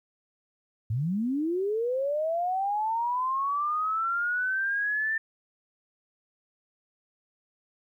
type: linear sweep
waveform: sine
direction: up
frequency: 100 to 1793 Hz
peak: -25 dBFS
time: 0.9-5.18 s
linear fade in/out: 5 ms
effects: 11-bit